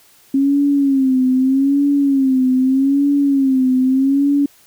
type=tone with vibrato; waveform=sine; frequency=270.1 Hz; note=C#4; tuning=45 cents flat; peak=-11 dBFS; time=0.34-4.46 s; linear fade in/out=5 ms; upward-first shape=sine; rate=0.81 Hz; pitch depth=91 cents each way; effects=white hiss -50 dBFS RMS until 4.66 s